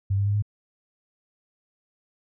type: tone with pitch steps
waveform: sine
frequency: 98 / 99.94 / 101.93 / 103.95 Hz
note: G2 / G2 / G#2 / G#2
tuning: 0 / +34 / -32 / +2 cents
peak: -20 dBFS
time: 0.1-0.424 s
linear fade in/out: 10 ms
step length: 81 ms
effects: none

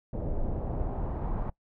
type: noise with low-pass filter sweep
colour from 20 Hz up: brown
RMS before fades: -31 dBFS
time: 0.13-1.5 s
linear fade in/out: 5 ms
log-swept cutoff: 580 to 1000 Hz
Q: 1.9
effects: noise-tail reverb RT60 0.1 s tail -21 dB re dry

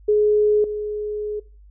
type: tone with level steps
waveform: sine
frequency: 420.6 Hz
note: G#4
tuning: 22 cents sharp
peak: -13 / -23 dBFS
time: 0.08-1.4 s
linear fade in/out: 10 ms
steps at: 0.64 s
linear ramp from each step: 2 ms
effects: noise-tail reverb RT60 0.4 s tail -22 dB re dry + added 50 Hz sine -44 dBFS peak until 1.7 s

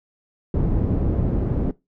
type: low-pass noise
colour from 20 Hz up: pink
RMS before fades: -21 dBFS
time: 0.54-1.71 s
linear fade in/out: 2 ms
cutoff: 320 Hz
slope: 12 dB/octave
effects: noise-tail reverb RT60 0.2 s tail -19 dB re dry

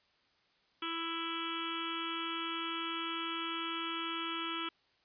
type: harmonic tone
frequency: 331.1 Hz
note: E4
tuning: 8 cents sharp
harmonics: 1 / 3 / 4 / 5 / 6 / 7 / 8 / 9 / 10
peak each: -42 / -46 / -40 / -51 / -52 / -46 / -47 / -44 / -43 dBFS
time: 0.82-4.69 s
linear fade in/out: 5 ms
effects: white hiss -71 dBFS RMS until 5.04 s + resampled to 11025 Hz

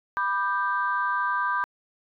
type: chord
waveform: sine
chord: G major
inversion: first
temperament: equal with one note detuned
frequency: 987.8 / 1192.4 / 1568 Hz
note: B5 / D6 / G6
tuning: 0 / +26 / 0 cents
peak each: -27 dBFS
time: 0.17-1.64 s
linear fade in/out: 0 ms
effects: tanh soft clip ceiling -13 dBFS

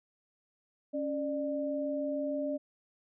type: tone pair together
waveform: sine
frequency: 277.2 / 596.3 Hz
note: C#4 / D5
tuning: 0 / +26 cents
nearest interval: octave + minor second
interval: 1326 cents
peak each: -34 / -33 dBFS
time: 0.93-2.58 s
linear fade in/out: 20 ms
effects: none

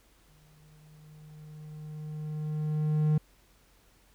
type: tone with exponential growth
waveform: triangle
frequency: 152.9 Hz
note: D#3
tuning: 30 cents flat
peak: -19 dBFS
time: 0.28-3.18 s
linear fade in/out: 5 ms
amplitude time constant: 630 ms
effects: added 46 Hz sine -64 dBFS peak until 4.14 s + pink hiss -64 dBFS RMS until 4.14 s

